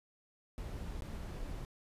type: noise with dropouts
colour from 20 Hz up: brown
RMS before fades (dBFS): -42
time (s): 0.58-1.65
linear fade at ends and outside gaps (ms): 0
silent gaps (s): 1.008-1.022
effects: resampled to 32000 Hz